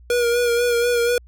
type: tone with vibrato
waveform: square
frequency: 478 Hz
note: A#4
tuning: 43 cents sharp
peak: -17 dBFS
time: 0.1-1.18 s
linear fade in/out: 2 ms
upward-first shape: sine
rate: 4.1 Hz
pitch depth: 32 cents each way
effects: added 60 Hz sine -43 dBFS peak until 1.27 s